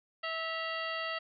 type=harmonic tone with a mistuned harmonic; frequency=651 Hz; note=E5; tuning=22 cents flat; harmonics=1 / 2 / 3 / 4 / 5 / 6 / 7; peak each=-40 / -39 / -39 / -41 / -45 / -51 / -46 dBFS; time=0.23-1.19 s; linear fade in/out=10 ms; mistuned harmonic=4; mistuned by=+110 cents; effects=none